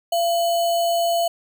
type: tone with sample-and-hold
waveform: sine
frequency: 682 Hz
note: F5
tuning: 41 cents flat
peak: -17 dBFS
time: 0.12-1.28 s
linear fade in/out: 5 ms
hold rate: 3675 Hz
effects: none